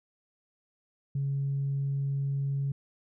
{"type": "tone", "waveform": "sine", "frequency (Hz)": 138.7, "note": "C#3", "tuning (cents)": 1, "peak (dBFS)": -26, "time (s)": [1.15, 2.72], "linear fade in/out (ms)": 5, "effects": ["tanh soft clip ceiling -23 dBFS"]}